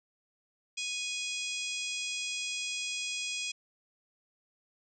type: harmonic tone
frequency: 830 Hz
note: G#5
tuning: 1 cent flat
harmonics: 3 / 4 / 5 / 6 / 7 / 8 / 9 / 10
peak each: -37 / -39 / -48 / -42 / -44 / -45 / -44 / -49 dBFS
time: 0.77-3.52 s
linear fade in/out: 10 ms
effects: none